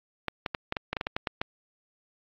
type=clicks; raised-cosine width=0.3 ms; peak=-12 dBFS; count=12; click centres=0.283 / 0.462 / 0.548 / 0.724 / 0.768 / 0.93 / 0.968 / 1.011 / 1.069 / 1.165 / 1.272 / 1.415 s; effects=low-pass 4000 Hz 12 dB/octave + AAC 48 kbps